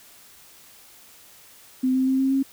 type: tone with pitch steps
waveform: sine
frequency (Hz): 258 / 261 / 264 / 267.1 / 270.2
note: C4 / C4 / C4 / C4 / C#4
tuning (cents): -24 / -4 / +16 / +36 / -44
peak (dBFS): -18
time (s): 1.83-2.43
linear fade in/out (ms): 10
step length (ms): 120
effects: white hiss -50 dBFS RMS until 2.52 s